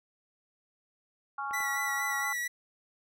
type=harmonic tone; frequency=277.2 Hz; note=C#4; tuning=in tune; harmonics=3 / 4 / 5; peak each=-37 / -37 / -37 dBFS; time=1.38-2.33 s; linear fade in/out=5 ms
type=clicks; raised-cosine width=0.5 ms; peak=-31 dBFS; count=2; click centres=1.51 / 1.605 s
type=tone with vibrato; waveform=45% pulse; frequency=1958 Hz; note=B6; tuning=15 cents flat; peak=-31 dBFS; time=1.53-2.48 s; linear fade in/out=10 ms; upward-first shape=sine; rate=4.3 Hz; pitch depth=28 cents each way
effects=none